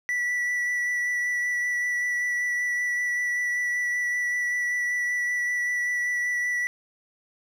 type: tone with vibrato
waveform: triangle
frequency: 1958 Hz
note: B6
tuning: 15 cents flat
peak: -22 dBFS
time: 0.09-6.67 s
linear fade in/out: 0 ms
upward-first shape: sine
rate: 5.2 Hz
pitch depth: 11 cents each way
effects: none